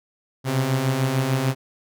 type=beating tone pair; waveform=sawtooth; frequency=126.9 / 133.6 Hz; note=B2 / C3; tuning=+47 / +36 cents; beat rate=6.7 Hz; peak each=-22 / -17 dBFS; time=0.44-1.55 s; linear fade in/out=50 ms; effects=none